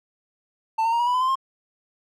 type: tone with pitch steps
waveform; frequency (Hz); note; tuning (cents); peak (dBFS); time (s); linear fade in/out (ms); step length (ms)
triangle; 890 / 912.9 / 936.4 / 960.5 / 985.2 / 1010.6 / 1036.6 / 1063.3; A5 / A#5 / A#5 / B5 / B5 / B5 / C6 / C6; +20 / -36 / +8 / -48 / -5 / +40 / -16 / +28; -17; 0.78-1.356; 10; 72
effects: none